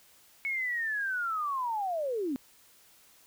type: linear sweep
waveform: sine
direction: down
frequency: 2214 to 248.1 Hz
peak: -29 dBFS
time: 0.45-2.36 s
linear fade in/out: 0 ms
effects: white hiss -60 dBFS RMS until 3.26 s